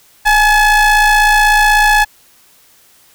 square ring-modulated tone, 432.7 Hz, A4, 29 cents flat, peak -5 dBFS, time 0.25-2.05 s, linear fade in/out 20 ms, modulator 1270 Hz, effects white hiss -48 dBFS RMS until 3.14 s

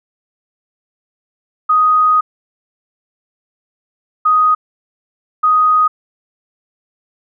sine tone bursts at uneven times, 1248 Hz, D#6, 5 cents sharp, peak -8 dBFS, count 3, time 1.69-2.21 / 4.25-4.55 / 5.43-5.88 s, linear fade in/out 10 ms, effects none

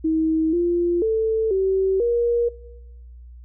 sine tone with pitch steps, 318.9 / 346.8 / 442.9 / 382.8 / 473.6 Hz, D#4 / F4 / A4 / G4 / A#4, +43 / -12 / +11 / -41 / +27 cents, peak -17 dBFS, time 0.04-2.49 s, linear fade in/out 10 ms, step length 490 ms, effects noise-tail reverb RT60 1.0 s tail -22 dB re dry + added 60 Hz sine -39 dBFS peak until 3.44 s

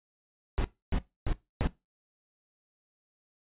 brown noise bursts, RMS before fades -27 dBFS, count 4, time 0.58-1.672 s, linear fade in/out 0 ms, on 63 ms, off 280 ms, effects noise-tail reverb RT60 0.2 s tail -18 dB re dry + resampled to 8000 Hz

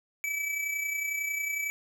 square tone with amplitude modulation, 2300 Hz, D7, 37 cents flat, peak -28 dBFS, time 0.24-1.7 s, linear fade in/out 0 ms, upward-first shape sine, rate 31 Hz, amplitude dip 50%, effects none

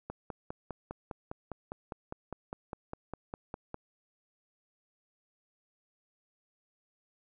click train, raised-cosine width 1 ms, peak -24 dBFS, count 19, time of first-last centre 0.1-3.744 s, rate 4.94 Hz, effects none

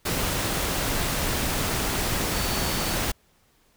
sine tone in noise, 4485 Hz, C#8, 19 cents sharp, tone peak -36 dBFS, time 2.34-2.95 s, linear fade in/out 10 ms, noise pink, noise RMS -26 dBFS, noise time 0.05-3.12 s, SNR -13 dB, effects pink hiss -63 dBFS RMS until 3.76 s

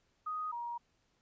sine tone pair in turn, 1247 / 947.8 Hz, D#6 / A#5, +3 / +28 cents, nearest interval perfect fourth, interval 475 cents, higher first, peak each -35 / -37 dBFS, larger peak first, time 0.26-0.52 / 0.52-0.78 s, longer neither, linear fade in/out 10 ms, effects pink hiss -75 dBFS RMS until 1.21 s + resampled to 16000 Hz

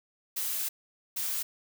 blue noise bursts at uneven times, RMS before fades -32 dBFS, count 2, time 0.36-0.69 / 1.16-1.43 s, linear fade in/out 10 ms, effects none

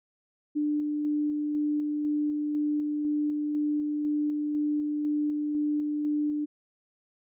sine tone with tremolo, 297.4 Hz, D4, 22 cents sharp, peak -24 dBFS, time 0.55-6.46 s, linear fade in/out 20 ms, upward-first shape square, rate 2 Hz, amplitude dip 25%, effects none

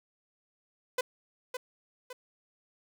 sawtooth tone with echo, 504 Hz, B4, 35 cents sharp, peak -23 dBFS, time 0.98-1.01 s, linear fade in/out 5 ms, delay 560 ms, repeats 2, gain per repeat -7 dB, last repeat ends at 2.13 s, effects none

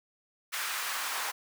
pink noise with high-pass filter sweep, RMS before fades -34 dBFS, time 0.52-1.32 s, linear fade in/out 20 ms, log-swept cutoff 1500 to 1000 Hz, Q 1.6, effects none

